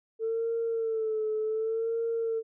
sine tone with vibrato, 445.9 Hz, A4, 23 cents sharp, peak -26 dBFS, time 0.19-2.43 s, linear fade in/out 50 ms, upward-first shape sine, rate 0.67 Hz, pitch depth 54 cents each way, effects tanh soft clip ceiling -22 dBFS

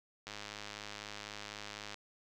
click train, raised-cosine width 0.2 ms, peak -26 dBFS, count 175, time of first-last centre 0.27-1.943 s, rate 104 Hz, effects none

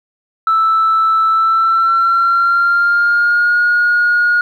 sine tone with pitch glide, 1318.5 to 1437.8 Hz, E6 to F6, 0 to +50 cents, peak -8 dBFS, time 0.47-4.41 s, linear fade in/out 2 ms, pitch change +150 cents, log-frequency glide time 1.3-3.59 s, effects tanh soft clip ceiling -6 dBFS + 8-bit

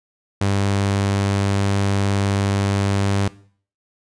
sawtooth tone, 99.3 Hz, G2, 23 cents sharp, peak -13 dBFS, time 0.41-3.28 s, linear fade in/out 5 ms, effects noise-tail reverb RT60 0.5 s tail -19 dB re dry + resampled to 22050 Hz

